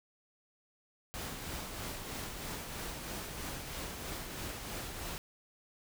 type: noise with tremolo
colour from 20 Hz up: pink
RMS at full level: -40 dBFS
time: 1.14-5.18 s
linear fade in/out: 0 ms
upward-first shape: triangle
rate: 3.1 Hz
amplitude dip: 40%
effects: none